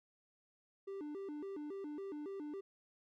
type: tone with vibrato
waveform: triangle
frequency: 341.4 Hz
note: F4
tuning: 39 cents flat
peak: -40 dBFS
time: 0.87-2.61 s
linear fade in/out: 10 ms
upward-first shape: square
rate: 3.6 Hz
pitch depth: 240 cents each way
effects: none